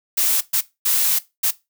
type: noise bursts at uneven times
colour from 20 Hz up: blue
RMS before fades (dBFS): -18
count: 4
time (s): 0.17-0.41 / 0.53-0.61 / 0.85-1.19 / 1.43-1.51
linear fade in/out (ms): 10
effects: noise-tail reverb RT60 0.2 s tail -17 dB re dry